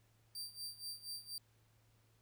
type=tone with tremolo; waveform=sawtooth; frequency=4687 Hz; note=D8; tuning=4 cents flat; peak=-39 dBFS; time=0.35-1.38 s; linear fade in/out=2 ms; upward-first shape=sine; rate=4.2 Hz; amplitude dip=85%; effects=added 111 Hz sine -70 dBFS peak until 2.21 s + pink hiss -75 dBFS RMS until 2.21 s